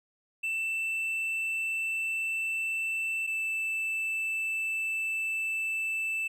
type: tone pair in turn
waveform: triangle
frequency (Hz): 2662 / 2645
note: E7 / E7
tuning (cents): +16 / +5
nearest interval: unison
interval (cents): 11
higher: first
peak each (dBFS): -27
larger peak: neither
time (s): 0.43-3.27 / 3.27-6.28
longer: second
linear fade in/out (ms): 10
effects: none